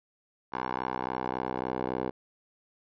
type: tone with band-pass filter sweep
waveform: 10% pulse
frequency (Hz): 63.6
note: C2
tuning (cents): -48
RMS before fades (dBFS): -33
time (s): 0.52-2.11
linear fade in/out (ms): 20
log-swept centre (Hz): 1000 to 560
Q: 1.8
effects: resampled to 11025 Hz